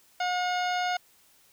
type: harmonic tone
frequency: 721 Hz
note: F#5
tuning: 45 cents flat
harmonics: 1 / 2 / 3 / 4 / 5 / 6 / 7 / 9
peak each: -27 / -33 / -37 / -39 / -41 / -43 / -44 / -46 dBFS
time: 0.2-0.97 s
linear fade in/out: 5 ms
effects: white hiss -61 dBFS RMS until 1.52 s